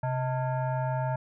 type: tone with frequency modulation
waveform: sine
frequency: 130.6 Hz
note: C3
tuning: 3 cents flat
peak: -26 dBFS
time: 0.03-1.16 s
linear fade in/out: 5 ms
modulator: 763 Hz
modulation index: 0.97
effects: none